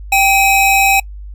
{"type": "tone pair together", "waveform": "square", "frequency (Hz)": [784, 2537], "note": ["G5", "D#7"], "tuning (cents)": [0, 33], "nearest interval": "octave + minor sixth", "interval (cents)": 2033, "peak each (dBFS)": -12, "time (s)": [0.12, 1], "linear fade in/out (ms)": 5, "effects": ["noise-tail reverb RT60 0.1 s tail -26 dB re dry", "added 50 Hz sine -27 dBFS peak until 1.34 s"]}